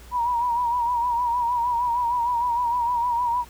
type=tone with vibrato; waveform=sine; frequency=960 Hz; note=B5; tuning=49 cents flat; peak=-20 dBFS; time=0.11-3.45 s; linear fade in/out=50 ms; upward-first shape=sine; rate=6.5 Hz; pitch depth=59 cents each way; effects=added 60 Hz sine -44 dBFS peak until 3.49 s + pink hiss -49 dBFS RMS until 3.49 s